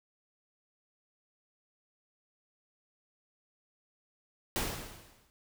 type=noise with exponential decay; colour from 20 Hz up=pink; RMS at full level=-30 dBFS; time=4.56-5.3 s; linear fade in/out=0 ms; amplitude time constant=160 ms; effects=none